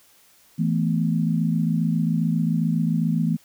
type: chord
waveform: sine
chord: E suspended fourth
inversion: none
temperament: just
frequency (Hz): 164.81 / 219.8 / 247.2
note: E3 / A3 / B3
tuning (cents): 0 / -2 / +2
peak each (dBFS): -21 / -24 / -27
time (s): 0.58-3.37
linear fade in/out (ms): 20
effects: white hiss -56 dBFS RMS until 3.44 s